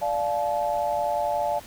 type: chord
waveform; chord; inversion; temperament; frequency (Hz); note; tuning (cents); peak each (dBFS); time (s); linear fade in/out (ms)
sine; D minor; none; equal with one note detuned; 587.3 / 698.5 / 861.9; D5 / F5 / A5; 0 / 0 / -36; -27; 0.01-1.6; 20
effects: pink hiss -45 dBFS RMS until 1.66 s